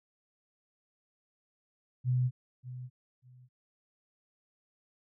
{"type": "tone with echo", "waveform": "sine", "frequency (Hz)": 125.8, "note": "B2", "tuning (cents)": 32, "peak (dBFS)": -25, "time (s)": [2.04, 2.31], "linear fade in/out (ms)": 50, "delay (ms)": 590, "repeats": 2, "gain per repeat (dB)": -14, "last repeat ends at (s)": 3.49, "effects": []}